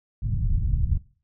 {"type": "low-pass noise", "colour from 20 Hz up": "pink", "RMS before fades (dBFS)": -23, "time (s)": [0.22, 0.98], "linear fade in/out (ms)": 10, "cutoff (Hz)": 130, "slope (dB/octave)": 24, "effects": ["noise-tail reverb RT60 0.4 s tail -19 dB re dry"]}